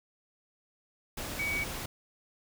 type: tone in noise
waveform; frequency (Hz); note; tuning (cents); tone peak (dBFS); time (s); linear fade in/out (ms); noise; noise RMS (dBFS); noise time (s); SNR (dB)
sine; 2260; C#7; +33; -30; 1.39-1.64; 5; pink; -38; 1.17-1.86; +5
effects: none